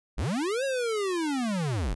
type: linear two-way sweep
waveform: square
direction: up then down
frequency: 32.46 to 554.4 to 32.46 Hz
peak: -27 dBFS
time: 0.17-1.95 s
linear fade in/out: 20 ms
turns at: 0.64 s
effects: resampled to 24000 Hz